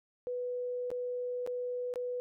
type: tone with dropouts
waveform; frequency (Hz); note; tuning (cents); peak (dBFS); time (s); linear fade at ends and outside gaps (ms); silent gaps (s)
sine; 493.9; B4; 0; -33; 0.27-2.2; 0; 0.904-0.915 / 1.464-1.474 / 1.939-1.958
effects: none